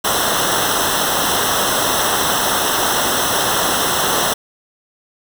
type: noise with comb filter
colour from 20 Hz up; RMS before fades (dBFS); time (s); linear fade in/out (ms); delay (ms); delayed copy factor
pink; -17; 0.04-4.34; 10; 0.43; -0.95
effects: none